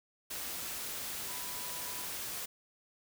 sine tone in noise, 987.8 Hz, B5, in tune, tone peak -50 dBFS, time 1.28-2.06 s, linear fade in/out 10 ms, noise white, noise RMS -40 dBFS, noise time 0.3-2.46 s, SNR -13 dB, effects none

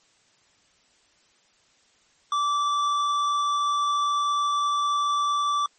triangle tone with tanh clipping, 1163 Hz, D6, 17 cents flat, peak -23 dBFS, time 2.32-5.66 s, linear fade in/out 2 ms, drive 15 dB, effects white hiss -62 dBFS RMS until 5.78 s + MP3 32 kbps

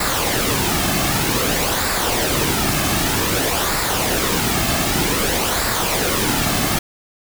pink noise with flanger, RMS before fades -19 dBFS, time 0-6.79 s, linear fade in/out 5 ms, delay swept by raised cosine 0.32 to 2.12 ms, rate 0.53 Hz, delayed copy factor -0.5, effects none

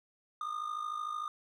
triangle tone with amplitude modulation, 1219 Hz, D#6, 36 cents flat, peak -30 dBFS, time 0.41-1.28 s, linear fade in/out 2 ms, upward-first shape sine, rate 53.3 Hz, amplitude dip 70%, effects none

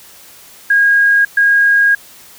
sine tone bursts at uneven times, 1633 Hz, G#6, 30 cents flat, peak -7 dBFS, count 2, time 0.7-1.25 / 1.37-1.95 s, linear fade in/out 5 ms, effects white hiss -40 dBFS RMS until 2.38 s

